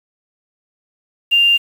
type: tone with quantisation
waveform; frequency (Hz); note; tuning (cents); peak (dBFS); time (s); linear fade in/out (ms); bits
sine; 2794; F7; 0; -9; 1.31-1.58; 20; 6
effects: none